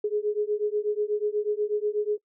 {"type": "beating tone pair", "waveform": "sine", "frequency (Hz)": [415.3, 423.5], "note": ["G#4", "G#4"], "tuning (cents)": [0, 34], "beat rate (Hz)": 8.2, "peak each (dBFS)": -27, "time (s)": [0.04, 2.18], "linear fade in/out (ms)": 5, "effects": ["noise-tail reverb RT60 0.1 s tail -26 dB re dry"]}